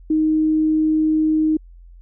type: tone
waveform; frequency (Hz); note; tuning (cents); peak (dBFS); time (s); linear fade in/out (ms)
sine; 311.9; D#4; +4; -14; 0.1-1.57; 5
effects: added 43 Hz sine -40 dBFS peak until 2.01 s